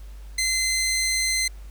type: tone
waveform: 15% pulse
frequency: 2064 Hz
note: C7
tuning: 24 cents flat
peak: -15 dBFS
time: 0.38-1.48 s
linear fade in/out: 5 ms
effects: added 50 Hz sine -37 dBFS peak until 1.7 s + pink hiss -55 dBFS RMS until 1.7 s